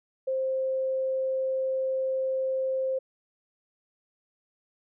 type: tone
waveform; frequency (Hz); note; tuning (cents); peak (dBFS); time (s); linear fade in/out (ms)
sine; 526; C5; +9; -25; 0.27-2.99; 10
effects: none